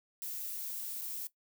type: noise with dropouts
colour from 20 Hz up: violet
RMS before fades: -40 dBFS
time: 0.22-1.27 s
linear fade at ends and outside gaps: 0 ms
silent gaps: 1.012-1.017 s
effects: noise-tail reverb RT60 0.1 s tail -17 dB re dry